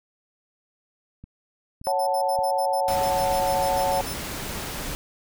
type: click train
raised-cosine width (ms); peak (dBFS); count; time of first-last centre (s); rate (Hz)
5; -29; 4; 1.24-2.964; 1.74
type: tone bursts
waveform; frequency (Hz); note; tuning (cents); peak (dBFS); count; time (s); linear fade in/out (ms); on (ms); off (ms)
15% pulse; 5274; E8; 0; -28; 16; 1.84-4.142; 10; 82; 66
type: chord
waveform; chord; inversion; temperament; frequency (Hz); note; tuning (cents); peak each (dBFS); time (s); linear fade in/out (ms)
sine; F# minor; second; equal; 554.4 / 740 / 880; C#5 / F#5 / A5; 0 / 0 / 0; -25; 1.87-4.01; 0
type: noise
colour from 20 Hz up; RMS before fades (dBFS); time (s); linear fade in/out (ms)
pink; -32; 2.88-4.95; 0
effects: none